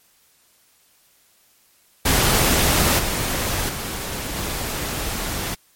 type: noise with level steps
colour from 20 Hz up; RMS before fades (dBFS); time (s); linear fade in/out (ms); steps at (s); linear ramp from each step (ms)
pink; -17 / -23 / -28 / -26; 2.05-5.55; 10; 2.98 / 3.68 / 4.35; 20
effects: white hiss -58 dBFS RMS until 5.75 s + MP3 64 kbps